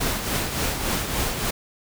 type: noise with tremolo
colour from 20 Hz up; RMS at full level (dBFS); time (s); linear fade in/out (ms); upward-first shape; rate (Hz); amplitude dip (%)
pink; -23; 0-1.51; 10; triangle; 3.5; 55
effects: none